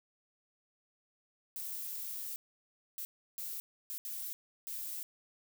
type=noise bursts at uneven times; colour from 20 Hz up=violet; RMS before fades=-41 dBFS; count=6; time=1.56-2.36 / 2.98-3.05 / 3.38-3.6 / 3.9-3.98 / 4.05-4.33 / 4.67-5.03 s; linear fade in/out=0 ms; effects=none